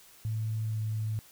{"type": "tone with pitch glide", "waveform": "sine", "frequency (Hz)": [110, 108.99], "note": ["A2", "A2"], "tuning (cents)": [0, -16], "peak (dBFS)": -29, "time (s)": [0.25, 1.19], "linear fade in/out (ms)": 0, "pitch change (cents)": -16, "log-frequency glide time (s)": [0.65, 0.77], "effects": ["white hiss -56 dBFS RMS until 1.31 s"]}